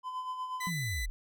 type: tone with tremolo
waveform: triangle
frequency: 1017 Hz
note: C6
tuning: 50 cents flat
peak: -31 dBFS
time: 0.03-0.71 s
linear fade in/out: 50 ms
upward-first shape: sine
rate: 8.3 Hz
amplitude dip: 50%
type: tone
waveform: sawtooth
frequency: 1998 Hz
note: B6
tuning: 20 cents sharp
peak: -32 dBFS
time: 0.6-1.06 s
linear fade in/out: 10 ms
type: linear sweep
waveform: sine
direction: down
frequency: 185 to 30.87 Hz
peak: -33 dBFS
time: 0.67-1.1 s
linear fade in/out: 0 ms
effects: none